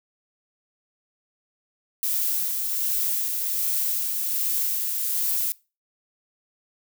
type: noise with tremolo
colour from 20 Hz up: violet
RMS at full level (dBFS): -24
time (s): 2.03-5.52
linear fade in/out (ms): 0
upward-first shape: sine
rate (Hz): 1.3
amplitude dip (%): 30
effects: noise-tail reverb RT60 0.3 s tail -22 dB re dry